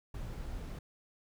brown noise, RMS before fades -41 dBFS, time 0.14-0.79 s, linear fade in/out 5 ms, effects none

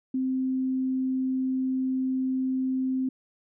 sine tone, 260.5 Hz, C4, 7 cents flat, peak -24 dBFS, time 0.14-3.09 s, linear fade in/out 5 ms, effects none

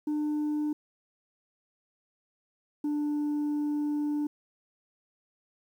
sine tone pair in turn, 299.9 / 295.4 Hz, D4 / D4, +36 / +10 cents, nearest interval unison, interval 26 cents, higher first, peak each -24 dBFS, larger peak neither, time 0.07-0.73 / 2.84-4.27 s, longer second, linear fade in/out 5 ms, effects tanh soft clip ceiling -26 dBFS + 10-bit

